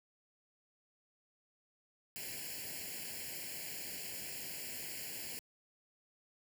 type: noise with comb filter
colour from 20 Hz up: white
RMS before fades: -44 dBFS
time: 2.16-5.39 s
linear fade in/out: 0 ms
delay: 0.41 ms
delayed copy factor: +1
effects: high-pass 80 Hz 12 dB/octave